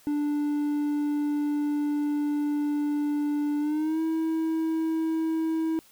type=tone with pitch glide; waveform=triangle; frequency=293.7 to 322.1 Hz; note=D4 to E4; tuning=0 to -40 cents; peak=-22 dBFS; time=0.07-5.79 s; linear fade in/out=0 ms; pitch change=+160 cents; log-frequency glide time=3.59-4.01 s; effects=white hiss -57 dBFS RMS until 5.91 s